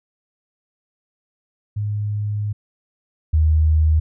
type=tone pair in turn; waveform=sine; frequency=104.3 / 78.14 Hz; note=G#2 / D#2; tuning=+8 / +8 cents; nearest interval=perfect fourth; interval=500 cents; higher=first; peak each=-20 / -12 dBFS; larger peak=second; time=1.76-2.53 / 3.33-4 s; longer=first; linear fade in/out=10 ms; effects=none